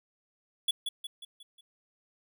square tone with echo, 3399 Hz, G#7, 39 cents sharp, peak -25 dBFS, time 0.68-0.71 s, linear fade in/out 5 ms, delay 180 ms, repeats 5, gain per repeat -6 dB, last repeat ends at 1.61 s, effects none

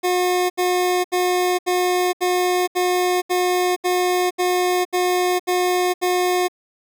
25% pulse tone bursts, 360.9 Hz, F#4, 43 cents flat, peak -13 dBFS, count 12, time 0.03-6.484 s, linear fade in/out 20 ms, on 470 ms, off 74 ms, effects none

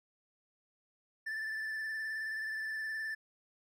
triangle tone with vibrato, 1760 Hz, A6, in tune, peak -34 dBFS, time 1.26-3.15 s, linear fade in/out 10 ms, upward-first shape square, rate 19 Hz, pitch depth 21 cents each way, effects none

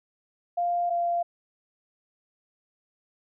sine tone pair in turn, 698.5 / 691.3 Hz, F5 / F5, 0 / -18 cents, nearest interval unison, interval 18 cents, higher first, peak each -23 / -23 dBFS, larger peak neither, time 0.57-0.9 / 0.9-1.23 s, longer neither, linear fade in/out 10 ms, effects none

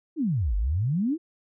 sine exponential two-way sweep, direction down then up, 349.2 to 46.25 to 349.2 Hz, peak -22 dBFS, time 0.16-1.18 s, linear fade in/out 50 ms, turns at 0.56 s, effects none

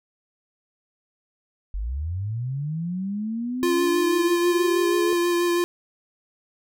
sine linear sweep, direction up, 44.09 to 429.4 Hz, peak -25 dBFS, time 1.74-5.13 s, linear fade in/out 0 ms
square tone with vibrato, 347.6 Hz, F4, 8 cents flat, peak -20 dBFS, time 3.63-5.64 s, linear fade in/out 0 ms, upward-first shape sine, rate 6.2 Hz, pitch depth 15 cents each way
effects none

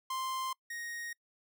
45% pulse tone pair in turn, 1046.5 / 1870 Hz, C6 / A#6, 0 / +5 cents, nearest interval minor seventh, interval 1005 cents, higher second, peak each -34 / -39 dBFS, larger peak first, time 0.1-0.53 / 0.7-1.13 s, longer neither, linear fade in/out 5 ms, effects noise-tail reverb RT60 0.1 s tail -25 dB re dry

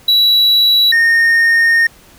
triangle tone pair in turn, 3919 / 1839.4 Hz, B7 / A#6, -14 / -24 cents, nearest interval octave + minor second, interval 1310 cents, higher first, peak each -6 dBFS, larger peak neither, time 0.08-0.92 / 0.92-1.87 s, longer second, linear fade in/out 5 ms, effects pink hiss -44 dBFS RMS until 2.18 s

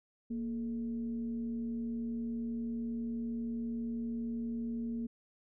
sine tone with frequency modulation, 233.1 Hz, A#3, in tune, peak -34 dBFS, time 0.3-5.07 s, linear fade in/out 10 ms, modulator 198 Hz, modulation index 0.3, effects none

